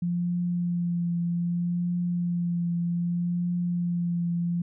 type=tone with vibrato; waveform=sine; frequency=173.7 Hz; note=F3; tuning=9 cents flat; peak=-24 dBFS; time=0.02-4.62 s; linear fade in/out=5 ms; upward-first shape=triangle; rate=0.64 Hz; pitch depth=22 cents each way; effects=none